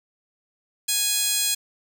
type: tone with high-pass filter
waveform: 15% pulse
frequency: 830.6 Hz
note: G#5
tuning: in tune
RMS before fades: -23 dBFS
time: 0.88-1.55 s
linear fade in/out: 10 ms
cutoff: 5300 Hz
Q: 1.8
effects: none